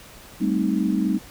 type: chord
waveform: sine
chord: A half-diminished seventh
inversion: third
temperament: equal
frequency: 196 / 220 / 261.6 / 311.1 Hz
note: G3 / A3 / C4 / Eb4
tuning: 0 / 0 / 0 / 0 cents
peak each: -23 / -25 / -26 / -25 dBFS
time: 0.4-1.19 s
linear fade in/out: 20 ms
effects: pink hiss -45 dBFS RMS until 1.3 s